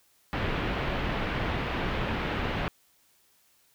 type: low-pass noise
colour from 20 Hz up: pink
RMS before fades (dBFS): -30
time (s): 0.33-2.68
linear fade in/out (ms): 0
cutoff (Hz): 3100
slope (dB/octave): 24
effects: white hiss -65 dBFS RMS until 3.74 s